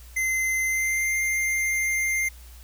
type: tone with pitch glide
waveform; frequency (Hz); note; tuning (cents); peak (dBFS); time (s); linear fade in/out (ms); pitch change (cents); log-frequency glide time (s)
square; 2066 to 2102; C7 to C7; -22 to +7; -23; 0.16-2.29; 10; +29; 0.65-1.12
effects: added 60 Hz sine -43 dBFS peak until 2.63 s + white hiss -52 dBFS RMS until 2.63 s